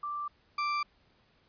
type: tone pair in turn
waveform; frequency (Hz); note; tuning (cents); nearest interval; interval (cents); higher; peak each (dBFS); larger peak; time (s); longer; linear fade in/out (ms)
sine / 35% pulse; 1175 / 1175; D6 / D6; +1 / +1; unison; 0; neither; -33 / -27; second; 0.03-0.28 / 0.58-0.83; neither; 5
effects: pink hiss -67 dBFS RMS until 1.48 s + resampled to 11025 Hz